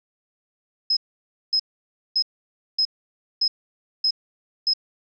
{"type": "tone bursts", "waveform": "sine", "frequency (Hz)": 5120, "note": "D#8", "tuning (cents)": 49, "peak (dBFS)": -17, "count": 7, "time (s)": [0.9, 4.736], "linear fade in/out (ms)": 5, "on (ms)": 68, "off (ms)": 560, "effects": []}